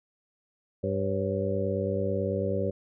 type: harmonic tone with a mistuned harmonic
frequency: 98 Hz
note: G2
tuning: in tune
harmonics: 1 / 2 / 3 / 4 / 5 / 6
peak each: -32 / -33 / -38 / -33 / -32 / -32 dBFS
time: 0.83-2.71 s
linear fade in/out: 10 ms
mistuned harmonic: 6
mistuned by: -87 cents
effects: none